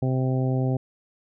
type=harmonic tone; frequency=130 Hz; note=C3; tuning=11 cents flat; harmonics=1 / 2 / 3 / 4 / 5 / 6; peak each=-22 / -28 / -32 / -34 / -36 / -38 dBFS; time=0.02-0.77 s; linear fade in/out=5 ms; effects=none